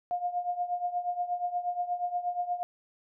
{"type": "tone with tremolo", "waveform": "sine", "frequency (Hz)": 710, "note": "F5", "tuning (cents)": 28, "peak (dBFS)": -25, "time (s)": [0.11, 2.63], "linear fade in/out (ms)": 0, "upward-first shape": "triangle", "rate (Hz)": 8.4, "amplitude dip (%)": 85, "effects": []}